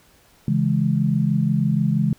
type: chord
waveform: sine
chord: C# minor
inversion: none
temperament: equal with one note detuned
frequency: 138.59 / 164.81 / 209 Hz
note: C#3 / E3 / G#3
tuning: 0 / 0 / +11 cents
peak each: -21 dBFS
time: 0.48-2.13 s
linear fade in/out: 2 ms
effects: pink hiss -55 dBFS RMS until 2.18 s